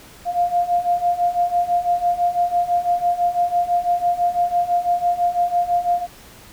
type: beating tone pair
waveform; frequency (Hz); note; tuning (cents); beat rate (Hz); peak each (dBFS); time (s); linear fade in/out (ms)
sine; 698.5 / 704.5; F5 / F5; 0 / +15; 6; -21 / -18; 0.25-6.07; 50
effects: pink hiss -44 dBFS RMS until 6.52 s